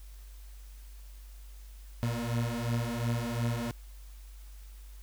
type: beating tone pair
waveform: 30% pulse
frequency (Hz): 116.54 / 119.34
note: A#2 / A#2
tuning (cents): 0 / +41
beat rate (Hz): 2.8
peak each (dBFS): -30 / -30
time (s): 2.03-3.71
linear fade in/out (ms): 0
effects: added 49 Hz sine -45 dBFS peak until 5.02 s + white hiss -60 dBFS RMS until 5.02 s